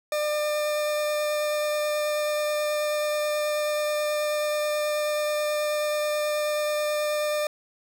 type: tone with vibrato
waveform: 40% pulse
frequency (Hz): 600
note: D5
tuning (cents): +37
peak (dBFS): -23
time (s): 0.12-7.47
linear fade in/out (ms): 2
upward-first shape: triangle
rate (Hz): 9.3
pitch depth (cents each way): 9
effects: none